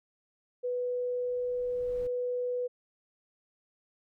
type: tone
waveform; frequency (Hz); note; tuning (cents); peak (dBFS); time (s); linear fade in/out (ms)
sine; 493.9; B4; 0; -29; 0.63-2.68; 20
type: noise with exponential growth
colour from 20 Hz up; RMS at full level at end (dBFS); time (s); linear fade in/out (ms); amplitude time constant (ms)
brown; -45; 0.69-2.07; 2; 300
effects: none